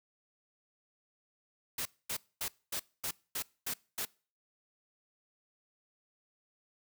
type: noise bursts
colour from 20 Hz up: white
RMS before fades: -36 dBFS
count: 8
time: 1.78-4.052 s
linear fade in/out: 5 ms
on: 74 ms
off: 240 ms
effects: noise-tail reverb RT60 0.4 s tail -24 dB re dry